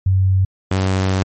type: tone pair in turn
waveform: sine / sawtooth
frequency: 94.8 / 94.8 Hz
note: F#2 / F#2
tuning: +43 / +43 cents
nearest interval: unison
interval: 0 cents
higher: neither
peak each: -11 dBFS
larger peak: neither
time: 0.06-0.45 / 0.71-1.23 s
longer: second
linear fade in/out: 5 ms
effects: MP3 32 kbps